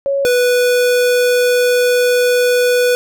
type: tone pair in turn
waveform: sine / square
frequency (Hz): 554.4 / 492.5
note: C#5 / B4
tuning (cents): 0 / -5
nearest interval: major second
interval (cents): 205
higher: first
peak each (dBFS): -13 / -11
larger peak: second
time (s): 0.06-0.25 / 0.25-2.95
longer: second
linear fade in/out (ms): 0
effects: none